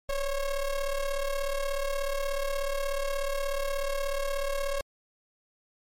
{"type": "ring-modulated tone", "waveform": "square", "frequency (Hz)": 271.7, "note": "C#4", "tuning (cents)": -35, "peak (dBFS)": -25, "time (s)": [0.09, 4.81], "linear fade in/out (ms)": 2, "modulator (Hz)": 290, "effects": ["MP3 64 kbps"]}